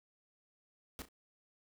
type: noise with echo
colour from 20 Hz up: pink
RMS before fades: -44 dBFS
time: 0.99-1.02 s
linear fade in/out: 0 ms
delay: 33 ms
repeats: 2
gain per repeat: -12 dB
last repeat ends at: 1.086 s
effects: none